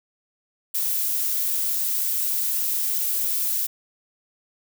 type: noise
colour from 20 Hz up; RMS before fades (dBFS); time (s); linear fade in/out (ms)
violet; -24; 0.74-3.67; 10
effects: none